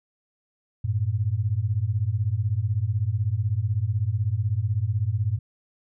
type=beating tone pair; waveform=sine; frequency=96.5 / 112.5 Hz; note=G2 / A2; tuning=-27 / +39 cents; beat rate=16 Hz; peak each=-25 / -24 dBFS; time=0.84-5.39 s; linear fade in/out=10 ms; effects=none